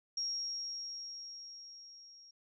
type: tone with level ramp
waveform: sine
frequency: 5588 Hz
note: F8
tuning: in tune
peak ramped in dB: -33 to -55 dBFS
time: 0.17-2.31 s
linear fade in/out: 5 ms
effects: none